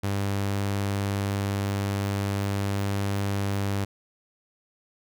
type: tone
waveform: sawtooth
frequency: 99.7 Hz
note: G2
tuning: 30 cents sharp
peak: -21 dBFS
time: 0.03-3.85 s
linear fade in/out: 10 ms
effects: none